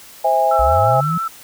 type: chord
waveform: sine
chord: C augmented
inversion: none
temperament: just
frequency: 523.3 / 654.1 / 817.6 Hz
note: C5 / E5 / G#5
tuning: 0 / -14 / -27 cents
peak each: -20 / -17 / -15 dBFS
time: 0.24-1.01 s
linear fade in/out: 10 ms
type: tone with vibrato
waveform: sine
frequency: 1318.5 Hz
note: E6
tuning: in tune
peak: -19 dBFS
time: 0.51-1.28 s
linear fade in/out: 5 ms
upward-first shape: sine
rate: 5.9 Hz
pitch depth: 31 cents each way
type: linear sweep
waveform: sine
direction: up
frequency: 54.5 to 173.9 Hz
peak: -18 dBFS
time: 0.59-1.18 s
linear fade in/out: 5 ms
effects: white hiss -41 dBFS RMS until 1.43 s